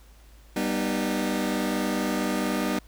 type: chord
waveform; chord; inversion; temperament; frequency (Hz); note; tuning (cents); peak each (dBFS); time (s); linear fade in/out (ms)
sawtooth; G augmented; none; just; 196 / 245 / 306.2; G3 / B3 / D#4; 0 / -14 / -28; -25; 0.56-2.79; 5
effects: added 53 Hz sine -49 dBFS peak until 2.87 s + pink hiss -58 dBFS RMS until 2.87 s